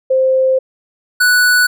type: tone pair in turn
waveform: sine / square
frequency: 523.3 / 1480.1 Hz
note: C5 / F#6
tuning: 0 / 0 cents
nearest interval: octave + tritone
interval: 1800 cents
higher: second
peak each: -9 dBFS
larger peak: neither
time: 0.1-0.59 / 1.2-1.67 s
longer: first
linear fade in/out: 10 ms
effects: none